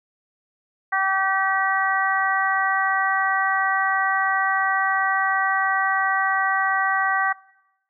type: harmonic tone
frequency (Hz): 385.3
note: G4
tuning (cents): -30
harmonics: 2 / 3 / 4 / 5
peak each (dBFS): -24 / -24 / -24 / -24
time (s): 0.92-7.33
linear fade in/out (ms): 10
effects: noise-tail reverb RT60 0.9 s tail -22 dB re dry